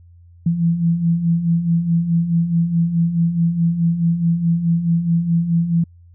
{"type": "beating tone pair", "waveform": "sine", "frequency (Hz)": [164.81, 169.51], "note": ["E3", "E3"], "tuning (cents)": [0, 49], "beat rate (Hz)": 4.7, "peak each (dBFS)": [-22, -15], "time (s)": [0.46, 5.84], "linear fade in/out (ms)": 5, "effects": ["added 86 Hz sine -43 dBFS peak until 6.14 s"]}